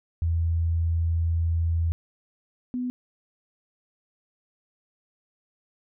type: tone pair in turn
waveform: sine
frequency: 83.1 / 249 Hz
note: E2 / B3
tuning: +15 / +14 cents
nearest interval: octave + perfect fifth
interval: 1899 cents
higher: second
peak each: -21 / -26 dBFS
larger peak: first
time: 0.22-1.92 / 2.74-2.9 s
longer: first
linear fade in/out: 0 ms
effects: none